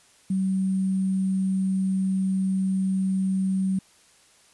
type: tone with sample-and-hold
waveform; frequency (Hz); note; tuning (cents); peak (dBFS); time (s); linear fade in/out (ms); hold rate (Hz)
sine; 190; F#3; +46; -21; 0.3-3.79; 5; 8820
effects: white hiss -57 dBFS RMS until 4.53 s + resampled to 24000 Hz